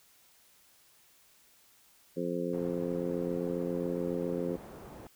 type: harmonic tone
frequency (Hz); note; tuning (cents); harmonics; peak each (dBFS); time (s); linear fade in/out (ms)
87.31; F2; 0; 2 / 3 / 4 / 5 / 6; -37 / -37 / -37 / -37 / -37; 2.16-4.57; 20
type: low-pass noise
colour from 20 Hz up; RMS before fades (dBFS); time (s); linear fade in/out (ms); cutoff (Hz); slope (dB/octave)
white; -48; 2.53-5.07; 2; 620; 12
effects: white hiss -63 dBFS RMS until 5.15 s